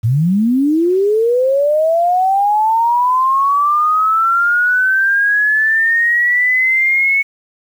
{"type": "linear sweep", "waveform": "sine", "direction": "up", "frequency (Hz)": [103.83, 2217], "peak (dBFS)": -10, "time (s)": [0.03, 7.23], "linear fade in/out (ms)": 20, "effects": ["7-bit"]}